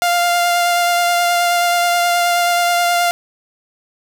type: tone with vibrato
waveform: sawtooth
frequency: 698.5 Hz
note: F5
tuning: in tune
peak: -9 dBFS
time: 0.02-3.11 s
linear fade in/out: 0 ms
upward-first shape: sine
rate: 9.4 Hz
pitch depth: 12 cents each way
effects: none